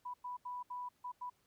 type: tone bursts at uneven times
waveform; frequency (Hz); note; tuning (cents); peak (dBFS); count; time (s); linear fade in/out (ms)
sine; 987.8; B5; 0; -40; 6; 0.05-0.14 / 0.24-0.37 / 0.45-0.63 / 0.7-0.89 / 1.04-1.12 / 1.21-1.3; 10
effects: pink hiss -75 dBFS RMS until 1.46 s + high-pass 60 Hz 12 dB/octave